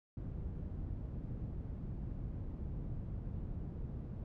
white low-pass noise, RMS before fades -42 dBFS, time 0.17-4.24 s, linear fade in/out 2 ms, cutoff 120 Hz, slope 12 dB/octave, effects none

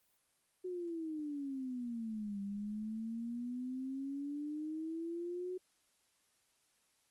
sine exponential two-way sweep, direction down then up, 370 to 197.9 to 370 Hz, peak -38 dBFS, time 0.64-5.58 s, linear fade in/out 10 ms, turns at 2.41 s, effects white hiss -75 dBFS RMS until 7.1 s + Opus 32 kbps

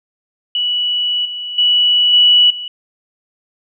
sine tone with level steps, 2945 Hz, F#7, 9 cents flat, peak -14 / -22 / -9 / -6 / -23 dBFS, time 0.55-2.68 s, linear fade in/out 2 ms, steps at 1.25 / 1.58 / 2.13 / 2.5 s, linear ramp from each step 5 ms, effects none

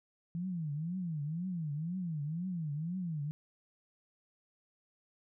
sine tone with vibrato, 164.3 Hz, E3, 5 cents flat, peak -34 dBFS, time 0.35-3.31 s, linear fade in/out 0 ms, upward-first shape triangle, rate 2 Hz, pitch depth 260 cents each way, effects none

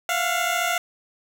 15% pulse tone pair together, 683 / 717 Hz, F5 / F5, -39 / +45 cents, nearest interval minor second, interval 84 cents, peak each -18 dBFS, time 0.09-0.78 s, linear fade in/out 2 ms, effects none

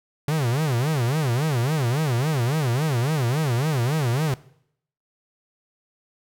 45% pulse tone with vibrato, 136.3 Hz, C#3, 29 cents flat, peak -20 dBFS, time 0.28-4.34 s, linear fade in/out 2 ms, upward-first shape sine, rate 3.6 Hz, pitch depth 280 cents each way, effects noise-tail reverb RT60 0.7 s tail -20 dB re dry

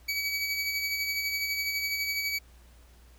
25% pulse tone with tremolo, 2276 Hz, C#7, 45 cents sharp, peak -23 dBFS, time 0.08-2.39 s, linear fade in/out 10 ms, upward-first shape sine, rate 12 Hz, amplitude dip 40%, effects added 60 Hz sine -53 dBFS peak until 3.18 s + pink hiss -61 dBFS RMS until 3.18 s

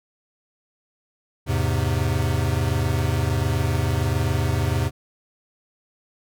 square chord, E augmented, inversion none, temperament equal, 82.41 / 103.83 / 130.81 Hz, E2 / G#2 / B#2, 0 / 0 / 0 cents, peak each -25 dBFS, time 1.46-4.91 s, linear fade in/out 50 ms, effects none

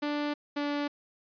sawtooth tone pair in turn, 293.7 / 289.8 Hz, D4 / D4, 0 / -23 cents, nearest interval unison, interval 23 cents, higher first, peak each -25 dBFS, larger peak neither, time 0.02-0.34 / 0.56-0.88 s, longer neither, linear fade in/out 10 ms, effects resampled to 11025 Hz

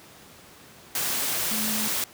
sine tone in noise, 216.7 Hz, A3, 26 cents flat, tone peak -31 dBFS, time 1.51-1.88 s, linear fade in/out 2 ms, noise white, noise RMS -27 dBFS, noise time 0.95-2.04 s, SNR -7 dB, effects pink hiss -49 dBFS RMS until 2.13 s + high-pass 100 Hz 12 dB/octave

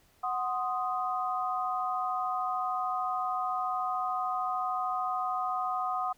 sine chord, C diminished, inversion second, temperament equal, 740 / 1046.5 / 1244.5 Hz, Gb5 / C6 / Eb6, 0 / 0 / 0 cents, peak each -32 / -37 / -32 dBFS, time 0.23-6.13 s, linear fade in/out 10 ms, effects pink hiss -65 dBFS RMS until 6.17 s

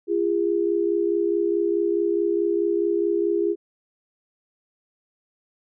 sine tone pair together, 341.8 / 406.5 Hz, F4 / G#4, -37 / -37 cents, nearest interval minor third, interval 300 cents, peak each -22 dBFS, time 0.07-3.56 s, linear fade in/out 50 ms, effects none

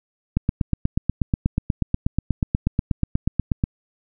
click train, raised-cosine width 5 ms, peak -6 dBFS, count 28, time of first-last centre 0.37-3.639 s, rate 8.26 Hz, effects none

